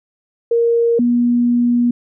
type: tone pair in turn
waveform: sine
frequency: 466.8 / 240.8 Hz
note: A#4 / B3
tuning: +2 / -44 cents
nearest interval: major seventh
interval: 1146 cents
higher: first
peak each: -11 dBFS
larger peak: neither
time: 0.51-0.99 / 0.99-1.91 s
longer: second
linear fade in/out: 5 ms
effects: none